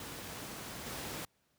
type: noise with level steps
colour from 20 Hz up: pink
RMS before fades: -44 / -41 dBFS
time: 0-1.25 s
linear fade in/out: 2 ms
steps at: 0.86 s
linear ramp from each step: 5 ms
effects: pink hiss -75 dBFS RMS until 1.58 s + high-pass 80 Hz 12 dB/octave